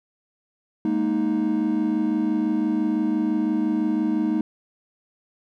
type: chord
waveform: triangle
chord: Ab suspended second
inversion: none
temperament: just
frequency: 207.7 / 233.6 / 311.5 Hz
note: Ab3 / Bb3 / Eb4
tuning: 0 / +4 / +2 cents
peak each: -24 / -23 / -20 dBFS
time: 0.85-4.41 s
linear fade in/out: 2 ms
effects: tanh soft clip ceiling -10 dBFS